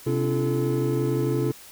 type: tone cluster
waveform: triangle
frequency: 130.8 / 264 / 290.3 / 341.5 / 433.3 Hz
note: C3 / C4 / D4 / F4 / A4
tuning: 0 / +16 / -20 / -39 / -27 cents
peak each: -23 / -31 / -29 / -25 / -26 dBFS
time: 0.06-1.52 s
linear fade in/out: 10 ms
effects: white hiss -46 dBFS RMS until 1.71 s